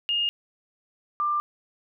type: tone pair in turn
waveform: sine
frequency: 2839 / 1189.2 Hz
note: F7 / D6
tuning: +28 / +21 cents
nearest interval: octave + minor third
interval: 1507 cents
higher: first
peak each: -22 / -22 dBFS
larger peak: neither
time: 0.09-0.29 / 1.2-1.4 s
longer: neither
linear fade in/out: 0 ms
effects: none